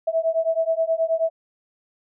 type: beating tone pair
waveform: sine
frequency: 648 / 657.4 Hz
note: E5 / E5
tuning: -30 / -5 cents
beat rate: 9.4 Hz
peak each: -22 dBFS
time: 0.07-1.3 s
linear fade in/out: 10 ms
effects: none